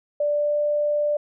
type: tone with pitch glide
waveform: sine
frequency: 587.3 to 591 Hz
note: D5 to D5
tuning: 0 to +11 cents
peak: -19 dBFS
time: 0.2-1.17 s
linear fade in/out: 5 ms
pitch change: +11 cents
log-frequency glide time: 0.3-0.59 s
effects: none